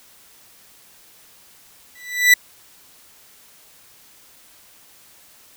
40% pulse tone with exponential growth, 1975.5 Hz, B6, in tune, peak -5 dBFS, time 1.95-2.34 s, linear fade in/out 5 ms, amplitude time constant 84 ms, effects white hiss -50 dBFS RMS until 5.56 s

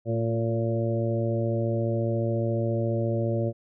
harmonic tone with a mistuned harmonic, 114.3 Hz, A#2, 34 cents flat, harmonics 1 / 2 / 3 / 4 / 5 / 6, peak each -26 / -32 / -31 / -35 / -30 / -42 dBFS, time 0.05-3.53 s, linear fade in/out 50 ms, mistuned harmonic 3, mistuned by +25 cents, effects none

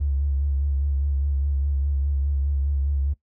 triangle tone with vibrato, 70 Hz, C#2, 18 cents sharp, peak -16 dBFS, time 0-3.14 s, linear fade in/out 20 ms, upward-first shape sine, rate 4.9 Hz, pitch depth 46 cents each way, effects noise-tail reverb RT60 0.1 s tail -21 dB re dry + tanh soft clip ceiling -18 dBFS

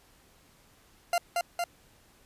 40% pulse tone with echo, 695 Hz, F5, 9 cents flat, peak -23 dBFS, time 1.13-1.18 s, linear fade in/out 2 ms, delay 230 ms, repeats 2, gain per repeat -2 dB, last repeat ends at 1.64 s, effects pink hiss -61 dBFS RMS until 2.25 s + resampled to 32000 Hz

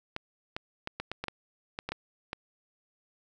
clicks, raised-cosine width 0.3 ms, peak -18 dBFS, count 11, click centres 0.164 / 0.565 / 0.874 / 1 / 1.116 / 1.24 / 1.283 / 1.789 / 1.89 / 1.92 / 2.331 s, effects none

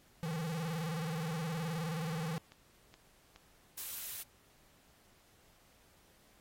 square tone with vibrato, 162 Hz, E3, 30 cents flat, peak -36 dBFS, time 0.23-2.38 s, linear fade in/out 0 ms, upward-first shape square, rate 19 Hz, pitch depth 88 cents each way
click train, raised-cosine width 0.2 ms, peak -36 dBFS, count 7, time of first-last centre 1.68-4.201 s, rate 2.38 Hz
blue noise, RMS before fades -41 dBFS, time 3.77-4.23 s, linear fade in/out 10 ms
effects pink hiss -66 dBFS RMS until 6.4 s + AAC 48 kbps

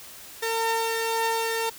sawtooth tone pair together, 453.6 / 909 Hz, A#4 / A#5, -47 / -44 cents, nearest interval octave, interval 1203 cents, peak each -23 dBFS, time 0.42-1.7 s, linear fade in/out 10 ms, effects white hiss -44 dBFS RMS until 1.78 s

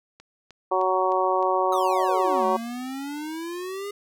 click train, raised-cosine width 0.2 ms, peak -29 dBFS, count 6, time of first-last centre 0.2-1.734 s, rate 3.26 Hz
harmonic tone, 186.4 Hz, F#3, 13 cents sharp, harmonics 2 / 3 / 4 / 5 / 6, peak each -26 / -26 / -26 / -26 / -26 dBFS, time 0.71-2.57 s, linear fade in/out 10 ms
square exponential two-way sweep, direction down then up, 1318.5 to 214.5 to 412.2 Hz, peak -31 dBFS, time 1.72-3.91 s, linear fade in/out 5 ms, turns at 2.45 s
effects none

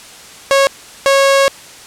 sawtooth tone pair in turn, 549 / 549 Hz, C#5 / C#5, -17 / -17 cents, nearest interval unison, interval 0 cents, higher neither, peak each -4 dBFS, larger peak neither, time 0.51-0.67 / 1.06-1.48 s, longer second, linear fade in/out 0 ms, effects white hiss -36 dBFS RMS until 1.86 s + low-pass 9000 Hz 12 dB/octave

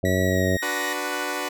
harmonic tone, 93 Hz, F#2, 9 cents sharp, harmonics 1 / 2 / 3 / 4 / 5 / 6 / 7, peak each -24 / -26 / -28 / -28 / -30 / -27 / -29 dBFS, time 0.03-0.57 s, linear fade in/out 5 ms
40% pulse tone with pitch glide, 1934 to 1876.8 Hz, B6 to A#6, -37 to +11 cents, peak -27 dBFS, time 0.05-0.93 s, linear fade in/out 2 ms, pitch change -52 cents, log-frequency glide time 0.21-0.49 s
10% pulse chord, B minor, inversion first, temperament equal, 293.7 / 370 / 493.9 Hz, D4 / F#4 / B4, 0 / 0 / 0 cents, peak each -22 dBFS, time 0.62-1.49 s, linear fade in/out 10 ms
effects none

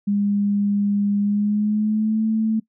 sine tone with pitch glide, 203 to 220.1 Hz, G#3 to A3, -39 to +1 cents, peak -17 dBFS, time 0.07-2.6 s, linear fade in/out 10 ms, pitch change +140 cents, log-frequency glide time 1.19-2.25 s, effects noise-tail reverb RT60 0.1 s tail -21 dB re dry

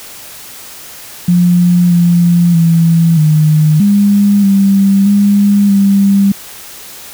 sine tone with pitch steps, 176.4 / 173.1 / 166 / 153.9 / 202.7 / 196.6 / 202.5 / 198.1 Hz, F3 / F3 / E3 / D#3 / G#3 / G3 / G#3 / G3, +18 / -15 / +12 / -19 / -42 / +5 / -43 / +18 cents, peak -5 dBFS, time 1.28-6.32 s, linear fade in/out 5 ms, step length 630 ms, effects white hiss -31 dBFS RMS until 7.13 s

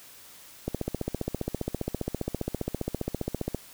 click train, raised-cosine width 2 ms, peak -15 dBFS, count 44, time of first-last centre 0.68-3.547 s, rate 15 Hz, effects white hiss -50 dBFS RMS until 3.73 s

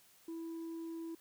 sine tone, 329.6 Hz, E4, in tune, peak -38 dBFS, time 0.28-1.15 s, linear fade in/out 5 ms, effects tanh soft clip ceiling -40 dBFS + white hiss -65 dBFS RMS until 1.2 s

